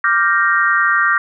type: chord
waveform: sine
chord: G minor seventh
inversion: second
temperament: equal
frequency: 1174.7 / 1396.9 / 1568 / 1864.7 Hz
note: D6 / F6 / G6 / Bb6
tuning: 0 / 0 / 0 / 0 cents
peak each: -17 dBFS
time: 0.04-1.18 s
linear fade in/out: 2 ms
effects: none